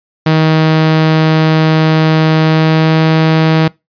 sawtooth tone with pitch glide, 158.1 to 159.48 Hz, D#3 to D#3, +28 to +43 cents, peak -3 dBFS, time 0.26-3.68 s, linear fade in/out 5 ms, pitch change +15 cents, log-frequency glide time 2.41-3.02 s, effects noise-tail reverb RT60 0.2 s tail -22 dB re dry + resampled to 11025 Hz

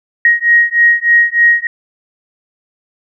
sine beating tone pair, 1881 / 1884.3 Hz, A#6 / A#6, +15 / +18 cents, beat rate 3.3 Hz, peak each -10 dBFS, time 0.25-1.67 s, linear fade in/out 2 ms, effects none

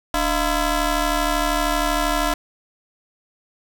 15% pulse ring-modulated tone, 329.6 Hz, E4, in tune, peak -9 dBFS, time 0.14-2.34 s, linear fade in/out 2 ms, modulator 366 Hz, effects none

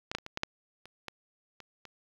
clicks, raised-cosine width 0.2 ms, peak -15 / -12 / -29 / -23 / -15 / -11 / -30 / -20 / -29 / -29 dBFS, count 10, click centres 0.115 / 0.15 / 0.185 / 0.264 / 0.374 / 0.434 / 0.856 / 1.083 / 1.603 / 1.853 s, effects low-pass 5000 Hz 12 dB/octave + 8-bit

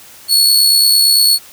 sawtooth tone with amplitude modulation, 4397 Hz, C#8, 15 cents flat, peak -3 dBFS, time 0.28-1.39 s, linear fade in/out 50 ms, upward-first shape sine, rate 68.8 Hz, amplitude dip 40%, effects white hiss -39 dBFS RMS until 1.52 s

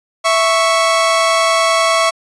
sawtooth tone pair together, 659.3 / 1108.8 Hz, E5 / C#6, 0 / 0 cents, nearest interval major sixth, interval 900 cents, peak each -10 dBFS, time 0.24-2.11 s, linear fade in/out 20 ms, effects resampled to 22050 Hz

